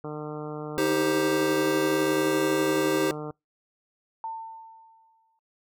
harmonic tone, 151.1 Hz, D3, 50 cents sharp, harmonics 1 / 2 / 3 / 4 / 5 / 6 / 7 / 8 / 9, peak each -38 / -38 / -36 / -43 / -44 / -47 / -48 / -46 / -49 dBFS, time 0.04-3.31 s, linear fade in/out 2 ms
square chord, C minor, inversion first, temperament just, 314 / 392.4 / 523.3 Hz, Eb4 / G4 / C5, +16 / +2 / 0 cents, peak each -27 / -27 / -30 dBFS, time 0.78-3.11 s, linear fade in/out 0 ms
sine tone with exponential decay, 898 Hz, A5, 35 cents sharp, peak -29 dBFS, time 4.24-5.39 s, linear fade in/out 1 ms, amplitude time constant 250 ms
effects noise-tail reverb RT60 0.2 s tail -26 dB re dry

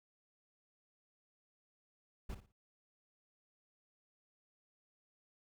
brown noise with echo, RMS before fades -41 dBFS, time 2.29-2.35 s, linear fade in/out 10 ms, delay 58 ms, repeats 3, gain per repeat -11 dB, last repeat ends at 2.524 s, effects none

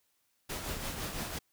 pink noise with tremolo, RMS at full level -36 dBFS, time 0.49-1.39 s, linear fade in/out 10 ms, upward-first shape triangle, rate 5.9 Hz, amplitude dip 50%, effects white hiss -75 dBFS RMS until 1.52 s

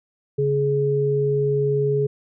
sine tone pair together, 140.2 / 419.6 Hz, C#3 / G#4, +20 / +18 cents, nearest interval octave + perfect fifth, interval 1898 cents, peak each -22 / -19 dBFS, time 0.38-2.07 s, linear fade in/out 10 ms, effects none

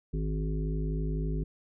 harmonic tone, 51.91 Hz, G#1, in tune, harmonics 1 / 3 / 5 / 7 / 8, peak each -30 / -33 / -40 / -42 / -43 dBFS, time 0.13-1.44 s, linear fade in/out 10 ms, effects none

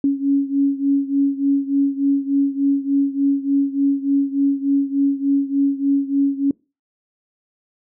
sine beating tone pair, 277.2 / 280.6 Hz, C#4 / C#4, 0 / +21 cents, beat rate 3.4 Hz, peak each -17 / -20 dBFS, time 0.04-6.51 s, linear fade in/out 2 ms, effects noise-tail reverb RT60 0.3 s tail -25 dB re dry

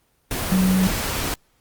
sine tone in noise, 186.8 Hz, F#3, 17 cents sharp, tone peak -15 dBFS, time 0.52-0.87 s, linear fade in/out 0 ms, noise pink, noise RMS -25 dBFS, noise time 0.31-1.34 s, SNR +7 dB, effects pink hiss -64 dBFS RMS until 1.6 s + Opus 24 kbps

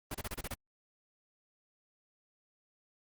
pink noise bursts, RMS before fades -38 dBFS, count 7, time 0.11-0.542 s, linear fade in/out 5 ms, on 36 ms, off 30 ms, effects Opus 32 kbps

